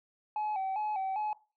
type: tone with vibrato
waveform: sine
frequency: 807 Hz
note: G#5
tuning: 50 cents flat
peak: -28 dBFS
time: 0.36-1.33 s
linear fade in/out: 2 ms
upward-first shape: square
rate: 2.5 Hz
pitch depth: 89 cents each way
effects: noise-tail reverb RT60 0.3 s tail -19 dB re dry + tanh soft clip ceiling -29 dBFS